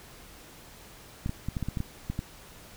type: clicks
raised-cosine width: 5 ms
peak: -18 dBFS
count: 10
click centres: 1.261 / 1.294 / 1.486 / 1.568 / 1.627 / 1.686 / 1.772 / 1.804 / 2.1 / 2.191 s
effects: pink hiss -50 dBFS RMS until 2.76 s